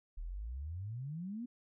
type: exponential sweep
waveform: sine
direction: up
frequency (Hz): 36.71 to 251.1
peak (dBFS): -39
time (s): 0.17-1.46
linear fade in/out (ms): 10
effects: none